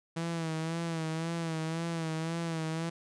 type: tone with vibrato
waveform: sawtooth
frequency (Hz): 163.6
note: E3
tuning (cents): -13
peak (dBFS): -28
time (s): 0.16-2.9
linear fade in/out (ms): 10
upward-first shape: sine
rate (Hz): 1.9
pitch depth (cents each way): 50
effects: resampled to 22050 Hz